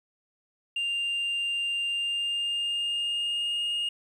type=tone with pitch glide; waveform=sine; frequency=2794 to 2846 Hz; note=F7 to F7; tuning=0 to +32 cents; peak=-24 dBFS; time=0.76-3.89 s; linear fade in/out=5 ms; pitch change=+32 cents; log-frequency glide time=1.86-3.64 s; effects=tanh soft clip ceiling -25 dBFS + 10-bit